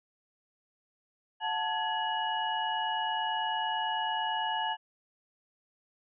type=tone cluster; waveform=sine; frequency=731 / 880 / 1681 / 2910 Hz; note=F#5 / A5 / G#6 / F#7; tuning=-21 / 0 / +20 / -29 cents; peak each=-37 / -31 / -37 / -36 dBFS; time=1.4-4.77 s; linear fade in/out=50 ms; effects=none